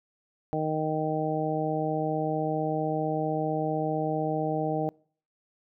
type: harmonic tone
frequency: 155.56 Hz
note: D#3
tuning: in tune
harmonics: 1 / 2 / 3 / 4 / 5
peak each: -32 / -32 / -32 / -32 / -32 dBFS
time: 0.53-4.89 s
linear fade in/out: 0 ms
effects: noise-tail reverb RT60 0.5 s tail -26 dB re dry